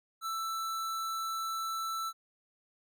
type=tone; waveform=square; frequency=1325 Hz; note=E6; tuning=9 cents sharp; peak=-34 dBFS; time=0.21-2.13 s; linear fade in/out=50 ms; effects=none